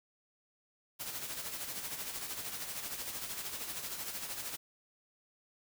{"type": "noise with tremolo", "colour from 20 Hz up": "white", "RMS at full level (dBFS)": -39, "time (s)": [0.99, 4.57], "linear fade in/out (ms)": 20, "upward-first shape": "sine", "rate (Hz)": 13, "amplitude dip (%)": 50, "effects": []}